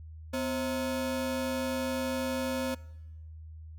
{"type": "ring-modulated tone", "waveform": "40% pulse", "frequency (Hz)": 392, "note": "G4", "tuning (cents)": 0, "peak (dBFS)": -26, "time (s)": [0.33, 2.75], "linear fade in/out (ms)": 10, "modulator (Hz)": 140, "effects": ["noise-tail reverb RT60 1.0 s tail -22 dB re dry", "added 79 Hz sine -43 dBFS peak until 3.78 s"]}